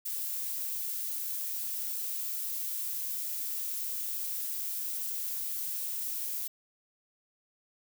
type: noise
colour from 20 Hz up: violet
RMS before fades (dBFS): -35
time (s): 0.05-6.48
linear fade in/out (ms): 10
effects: none